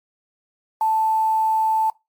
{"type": "tone with quantisation", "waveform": "sine", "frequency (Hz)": 880, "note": "A5", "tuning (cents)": 0, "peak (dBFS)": -16, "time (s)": [0.81, 1.9], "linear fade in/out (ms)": 2, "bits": 7, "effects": ["noise-tail reverb RT60 0.2 s tail -21 dB re dry", "MP3 96 kbps"]}